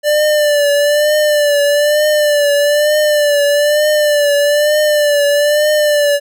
square tone with vibrato, 590 Hz, D5, 8 cents sharp, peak -10 dBFS, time 0.03-6.2 s, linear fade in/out 50 ms, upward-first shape triangle, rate 1.1 Hz, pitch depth 52 cents each way, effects none

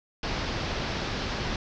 pink low-pass noise, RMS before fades -31 dBFS, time 0.23-1.56 s, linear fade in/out 2 ms, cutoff 5600 Hz, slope 48 dB/octave, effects none

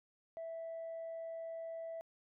sine tone, 658 Hz, E5, 3 cents flat, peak -40 dBFS, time 0.37-2.01 s, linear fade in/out 0 ms, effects tanh soft clip ceiling -39 dBFS

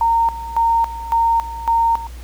sine tone with tremolo, 920 Hz, A#5, 23 cents flat, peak -12 dBFS, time 0.01-2.07 s, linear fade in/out 2 ms, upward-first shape square, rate 1.8 Hz, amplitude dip 80%, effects added 60 Hz sine -31 dBFS peak until 2.23 s + pink hiss -44 dBFS RMS until 2.23 s

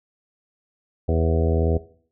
harmonic tone with a mistuned harmonic, 81.6 Hz, E2, 17 cents flat, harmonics 1 / 2 / 3 / 4 / 5 / 6 / 7 / 8 / 9, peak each -20 / -28 / -29 / -31 / -28 / -28 / -34 / -32 / -36 dBFS, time 1.08-1.78 s, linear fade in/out 10 ms, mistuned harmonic 7, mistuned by -53 cents, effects noise-tail reverb RT60 0.5 s tail -17 dB re dry

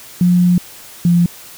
sine tone pair in turn, 177.9 / 173.24 Hz, F3 / F3, +32 / -14 cents, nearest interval unison, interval 46 cents, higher first, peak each -8 dBFS, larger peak neither, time 0.21-0.58 / 1.05-1.26 s, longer first, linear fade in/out 2 ms, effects white hiss -37 dBFS RMS until 1.57 s

